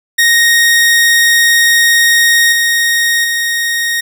sawtooth tone with level steps, 1864.7 Hz, A#6, in tune, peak -3 / -6 / -9 dBFS, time 0.18-4.01 s, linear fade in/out 10 ms, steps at 2.52 / 3.24 s, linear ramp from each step 5 ms, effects none

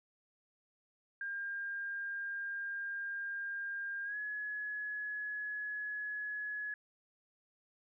sine tone with pitch glide, 1605 to 1691.6 Hz, G6 to G#6, +40 to +31 cents, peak -37 dBFS, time 1.21-6.74 s, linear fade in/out 2 ms, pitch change +91 cents, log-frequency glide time 4.04-4.17 s, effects none

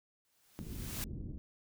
white noise with exponential growth, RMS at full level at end -39 dBFS, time 0.25-1.04 s, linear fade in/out 0 ms, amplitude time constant 170 ms
pink low-pass noise, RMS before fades -43 dBFS, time 0.59-1.38 s, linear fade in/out 0 ms, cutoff 310 Hz, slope 24 dB/octave
effects none

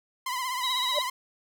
sawtooth tone with vibrato, 1015 Hz, B5, 47 cents sharp, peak -25 dBFS, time 0.26-1.1 s, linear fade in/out 5 ms, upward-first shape triangle, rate 16 Hz, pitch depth 82 cents each way
sine tone, 3878 Hz, B7, 32 cents flat, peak -27 dBFS, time 0.63-1.02 s, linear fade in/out 5 ms
sine tone with exponential growth, 591 Hz, D5, 11 cents sharp, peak -21 dBFS, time 0.91-0.99 s, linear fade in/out 5 ms, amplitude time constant 17 ms
effects none

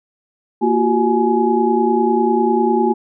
sine tone cluster, 232 / 351.6 / 381.6 / 841 Hz, A#3 / F4 / G4 / G#5, -8 / +12 / -47 / +22 cents, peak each -18 dBFS, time 0.61-2.94 s, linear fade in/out 20 ms, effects none

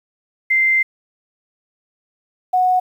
sine tone pair in turn, 2084 / 735.3 Hz, C7 / F#5, -7 / -11 cents, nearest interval octave + tritone, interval 1804 cents, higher first, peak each -12 dBFS, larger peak neither, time 0.5-0.83 / 2.53-2.8 s, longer first, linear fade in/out 10 ms, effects 8-bit

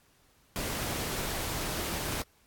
pink noise, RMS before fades -34 dBFS, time 0.56-2.22 s, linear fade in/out 0 ms, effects pink hiss -65 dBFS RMS until 2.46 s + AAC 64 kbps

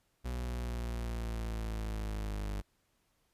40% pulse linear sweep, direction down, 61.74 to 50.4 Hz, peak -34 dBFS, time 0.24-2.62 s, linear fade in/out 20 ms, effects pink hiss -75 dBFS RMS until 3.33 s + resampled to 32000 Hz

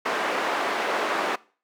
white band-pass noise, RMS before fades -26 dBFS, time 0.05-1.36 s, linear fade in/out 10 ms, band 320 to 1400 Hz, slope 12 dB/octave, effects noise-tail reverb RT60 0.4 s tail -22 dB re dry + high-pass 200 Hz 12 dB/octave

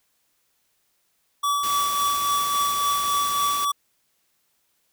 square tone with tremolo, 1147 Hz, D6, 41 cents flat, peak -20 dBFS, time 1.43-3.72 s, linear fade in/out 10 ms, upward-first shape triangle, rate 3.6 Hz, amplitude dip 40%
white noise, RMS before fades -32 dBFS, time 1.63-3.65 s, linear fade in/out 5 ms
effects white hiss -69 dBFS RMS until 4.92 s

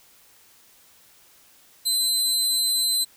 25% pulse tone with amplitude modulation, 4052 Hz, B7, 44 cents sharp, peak -14 dBFS, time 1.85-3.05 s, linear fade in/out 20 ms, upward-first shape sine, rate 215 Hz, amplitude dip 30%, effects white hiss -55 dBFS RMS until 3.16 s

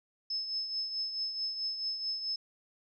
sine tone with tremolo, 5220 Hz, E8, 18 cents flat, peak -30 dBFS, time 0.3-2.36 s, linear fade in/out 5 ms, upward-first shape triangle, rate 4.6 Hz, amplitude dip 60%, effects none

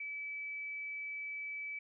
sine tone, 2300 Hz, D7, 37 cents flat, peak -39 dBFS, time 0-1.79 s, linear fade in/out 5 ms, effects none

